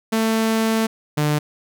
sawtooth tone pair in turn, 222.7 / 149.4 Hz, A3 / D3, +21 / +30 cents, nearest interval perfect fifth, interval 691 cents, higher first, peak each -13 dBFS, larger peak neither, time 0.12-0.87 / 1.17-1.39 s, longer first, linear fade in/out 10 ms, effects none

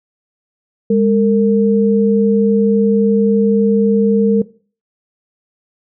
sine tone pair together, 204.5 / 455.9 Hz, G#3 / A#4, -26 / -39 cents, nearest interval octave + major second, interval 1387 cents, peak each -12 dBFS, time 0.9-4.42 s, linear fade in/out 5 ms, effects noise-tail reverb RT60 0.4 s tail -19 dB re dry

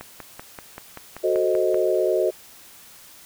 click train, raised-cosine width 0.5 ms, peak -20 dBFS, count 10, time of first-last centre 0.01-1.744 s, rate 5.19 Hz
sine chord, F# diminished seventh, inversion none, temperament equal, 370 / 440 / 523.3 / 622.3 Hz, F#4 / A4 / C5 / Eb5, 0 / 0 / 0 / 0 cents, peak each -22 / -25 / -25 / -23 dBFS, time 1.23-2.31 s, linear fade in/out 20 ms
effects white hiss -47 dBFS RMS until 3.25 s

